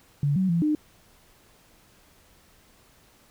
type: tone with pitch steps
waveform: sine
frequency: 143.4 / 188.1 / 169.2 / 303.3 Hz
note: D3 / F#3 / E3 / D#4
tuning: -41 / +29 / +45 / -44 cents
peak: -20 dBFS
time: 0.23-0.75 s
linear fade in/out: 2 ms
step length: 130 ms
effects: pink hiss -58 dBFS RMS until 3.3 s